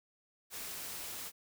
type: noise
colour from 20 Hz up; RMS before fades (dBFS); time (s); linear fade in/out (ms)
white; -43; 0.5-1.32; 50
effects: none